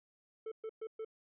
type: tone bursts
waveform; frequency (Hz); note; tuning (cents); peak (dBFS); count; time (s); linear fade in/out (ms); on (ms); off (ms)
triangle; 441.5; A4; +6; -37; 4; 0.46-1.048; 5; 57; 120
effects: resampled to 8000 Hz